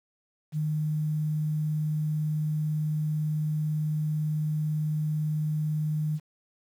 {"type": "tone", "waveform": "sine", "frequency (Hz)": 153, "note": "D#3", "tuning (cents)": -29, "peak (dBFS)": -25, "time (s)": [0.52, 6.2], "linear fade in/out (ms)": 50, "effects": ["9-bit"]}